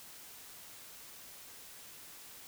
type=silence; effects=white hiss -52 dBFS RMS until 2.47 s